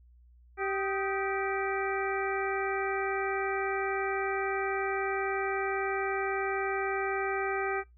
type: harmonic tone with a mistuned harmonic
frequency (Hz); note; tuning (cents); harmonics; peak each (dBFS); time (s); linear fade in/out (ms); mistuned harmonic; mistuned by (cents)
389.1; G4; -13; 1 / 2 / 3 / 4 / 5 / 6; -32 / -35 / -37 / -38 / -39 / -40; 0.57-7.84; 50; 3; +110
effects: noise-tail reverb RT60 0.2 s tail -23 dB re dry + added 60 Hz sine -55 dBFS peak until 7.97 s